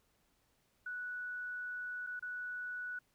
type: tone with dropouts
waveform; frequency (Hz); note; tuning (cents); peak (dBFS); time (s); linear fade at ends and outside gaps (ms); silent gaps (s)
sine; 1476; F#6; -5; -39; 0.86-2.99; 5; 2.066-2.07 / 2.195-2.224
effects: pink hiss -75 dBFS RMS until 3.14 s